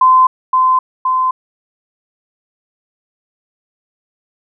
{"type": "tone with echo", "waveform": "sine", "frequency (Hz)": 1030, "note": "C6", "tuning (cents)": -28, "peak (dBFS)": -5, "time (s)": [0.01, 0.27], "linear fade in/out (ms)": 5, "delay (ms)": 520, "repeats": 2, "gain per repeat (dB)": -3, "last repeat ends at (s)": 1.31, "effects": []}